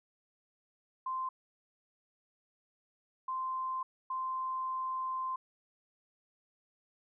sine tone bursts at uneven times, 1041 Hz, C6, 9 cents flat, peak -33 dBFS, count 3, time 1.06-1.29 / 3.28-3.83 / 4.1-5.36 s, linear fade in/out 5 ms, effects none

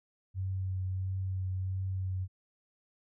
sine tone with vibrato, 94.1 Hz, F#2, 30 cents sharp, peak -31 dBFS, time 0.34-2.28 s, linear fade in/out 50 ms, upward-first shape triangle, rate 1.5 Hz, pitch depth 18 cents each way, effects none

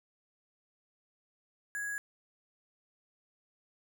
sine tone with sample-and-hold, 1661.2 Hz, G#6, in tune, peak -34 dBFS, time 1.75-1.98 s, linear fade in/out 0 ms, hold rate 8820 Hz, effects none

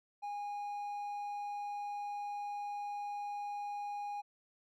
triangle tone, 820 Hz, G#5, 22 cents flat, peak -36 dBFS, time 0.22-4.22 s, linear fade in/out 20 ms, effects none

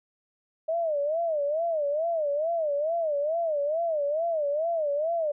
sine tone with vibrato, 622.3 Hz, D#5, in tune, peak -24 dBFS, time 0.68-5.32 s, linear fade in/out 10 ms, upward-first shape sine, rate 2.3 Hz, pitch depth 160 cents each way, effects none

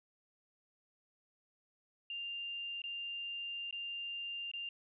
sine tone with dropouts, 2794 Hz, F7, in tune, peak -39 dBFS, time 2.1-4.69 s, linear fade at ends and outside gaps 2 ms, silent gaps 2.819-2.839 / 3.71-3.726 / 4.515-4.536 s, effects none

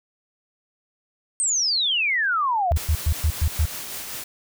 sine exponential sweep, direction down, 8600 to 659.3 Hz, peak -19 dBFS, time 1.4-2.72 s, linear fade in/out 0 ms
sine tone bursts, 77.78 Hz, D#2, in tune, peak -16 dBFS, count 6, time 2.71-3.656 s, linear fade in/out 5 ms, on 66 ms, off 110 ms
white noise with tremolo, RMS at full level -32 dBFS, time 2.76-4.24 s, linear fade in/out 5 ms, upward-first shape sine, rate 5.2 Hz, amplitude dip 30%
effects none

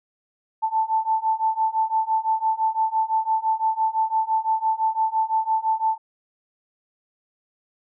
sine beating tone pair, 880 / 885.9 Hz, A5 / A5, 0 / +12 cents, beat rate 5.9 Hz, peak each -23 / -22 dBFS, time 0.62-5.98 s, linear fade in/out 20 ms, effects none

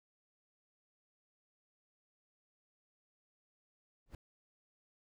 brown noise with exponential growth, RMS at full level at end -42 dBFS, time 4.06-4.15 s, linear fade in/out 2 ms, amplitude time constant 19 ms, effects none

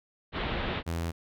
pink low-pass noise, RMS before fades -32 dBFS, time 0.32-0.83 s, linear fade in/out 50 ms, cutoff 3800 Hz, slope 48 dB/octave
sawtooth tone, 83.7 Hz, E2, 27 cents sharp, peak -26 dBFS, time 0.86-1.12 s, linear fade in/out 20 ms
effects none

